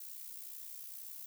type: noise with amplitude modulation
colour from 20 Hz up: violet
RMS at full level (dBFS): -45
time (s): 0-1.26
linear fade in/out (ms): 5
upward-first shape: sine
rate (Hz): 62.1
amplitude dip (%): 55
effects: none